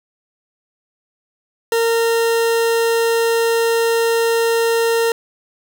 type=tone; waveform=40% pulse; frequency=460 Hz; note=A#4; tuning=23 cents flat; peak=-13 dBFS; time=1.72-5.12 s; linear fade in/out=2 ms; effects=none